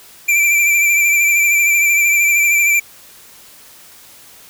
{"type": "tone with vibrato", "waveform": "square", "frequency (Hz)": 2349, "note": "D7", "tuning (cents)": 0, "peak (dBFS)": -11, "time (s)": [0.28, 2.8], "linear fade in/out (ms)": 10, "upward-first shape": "sine", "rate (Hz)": 13, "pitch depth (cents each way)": 32, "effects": ["white hiss -42 dBFS RMS until 4.49 s"]}